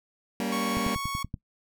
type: chord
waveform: sawtooth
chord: G diminished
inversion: none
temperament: just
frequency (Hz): 196 / 235.2 / 282.2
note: G3 / Bb3 / Db4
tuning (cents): 0 / +16 / +31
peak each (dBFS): -28 / -26 / -31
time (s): 0.4-0.95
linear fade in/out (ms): 0
type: tone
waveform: sawtooth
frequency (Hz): 1108.7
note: C#6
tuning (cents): 0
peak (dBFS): -27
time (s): 0.52-1.23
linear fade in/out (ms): 5
type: click train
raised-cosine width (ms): 5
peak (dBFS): -21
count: 7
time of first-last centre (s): 0.77-1.341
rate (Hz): 10.5
effects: noise-tail reverb RT60 0.1 s tail -19 dB re dry